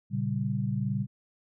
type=chord; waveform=sine; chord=G diminished; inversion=first; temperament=equal; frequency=116.54 / 138.59 / 196 Hz; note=Bb2 / Db3 / G3; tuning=0 / 0 / 0 cents; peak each=-31 dBFS; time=0.1-1.07 s; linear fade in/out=50 ms; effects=none